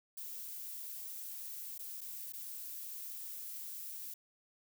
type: noise with dropouts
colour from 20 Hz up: violet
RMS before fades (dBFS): -45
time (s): 0.17-4.14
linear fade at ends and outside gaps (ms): 5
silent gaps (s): 1.781-1.791 / 2.008-2.013 / 2.324-2.334
effects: none